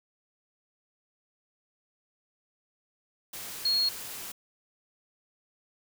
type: tone in noise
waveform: sine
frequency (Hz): 4299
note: C8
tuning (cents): +46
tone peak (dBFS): -23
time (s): 3.65-3.89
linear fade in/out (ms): 5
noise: white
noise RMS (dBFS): -40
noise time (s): 3.33-4.32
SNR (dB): +14
effects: none